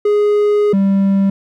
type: tone pair in turn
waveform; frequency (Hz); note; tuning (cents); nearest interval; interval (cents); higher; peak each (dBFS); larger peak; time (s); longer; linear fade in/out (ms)
triangle; 415.3 / 196; G#4 / G3; 0 / 0; octave + minor second; 1300; first; -8; neither; 0.05-0.73 / 0.73-1.3; first; 5
effects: none